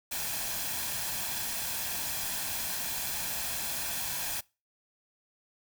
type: noise with comb filter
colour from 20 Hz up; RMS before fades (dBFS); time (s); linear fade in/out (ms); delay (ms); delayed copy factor
white; -34; 0.11-4.41; 10; 1.2; +0.5
effects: noise-tail reverb RT60 0.3 s tail -24 dB re dry